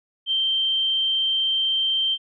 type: tone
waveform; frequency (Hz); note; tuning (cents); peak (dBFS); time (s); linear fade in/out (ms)
sine; 3136; G7; 0; -19; 0.26-2.18; 50
effects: none